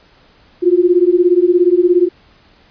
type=beating tone pair; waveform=sine; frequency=346.3 / 363.3 Hz; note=F4 / F#4; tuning=-15 / -32 cents; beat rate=17 Hz; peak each=-11 dBFS; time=0.62-2.09 s; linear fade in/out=20 ms; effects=pink hiss -49 dBFS RMS until 2.7 s + resampled to 11025 Hz